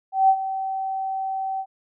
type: tone with ADSR envelope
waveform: sine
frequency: 769 Hz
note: G5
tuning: 33 cents flat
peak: -11 dBFS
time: 0.12-1.66 s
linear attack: 170 ms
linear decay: 65 ms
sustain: -13 dB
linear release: 63 ms
effects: none